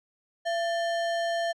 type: tone with sample-and-hold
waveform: sine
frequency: 677 Hz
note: E5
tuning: 46 cents sharp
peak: -25 dBFS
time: 0.45-1.53 s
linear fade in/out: 20 ms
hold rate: 2450 Hz
effects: low-pass 5000 Hz 12 dB/octave